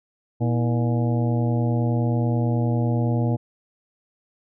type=harmonic tone with a mistuned harmonic; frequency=119.2 Hz; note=A#2; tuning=39 cents sharp; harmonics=1 / 2 / 3 / 4 / 5 / 6 / 7; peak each=-20 / -26 / -30 / -32 / -34 / -36 / -37 dBFS; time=0.4-3.37 s; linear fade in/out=20 ms; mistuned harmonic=3; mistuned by=-150 cents; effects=none